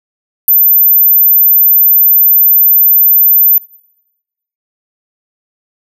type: tone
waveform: sine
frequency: 13960 Hz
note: A9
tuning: 15 cents flat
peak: -3 dBFS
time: 0.48-3.58 s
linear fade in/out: 2 ms
effects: noise-tail reverb RT60 1.0 s tail -25 dB re dry